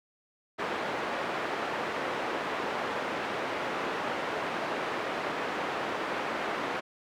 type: band-pass noise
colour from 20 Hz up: pink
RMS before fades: -33 dBFS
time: 0.58-6.81 s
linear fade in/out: 20 ms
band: 370 to 2000 Hz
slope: 12 dB/octave
effects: none